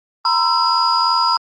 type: tone cluster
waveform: sine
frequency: 943 / 1026 / 1331 / 4909 Hz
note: A#5 / C6 / E6 / D#8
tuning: +20 / -34 / +16 / -24 cents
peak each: -18 dBFS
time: 0.25-1.37 s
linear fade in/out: 2 ms
effects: tanh soft clip ceiling -5 dBFS + Opus 32 kbps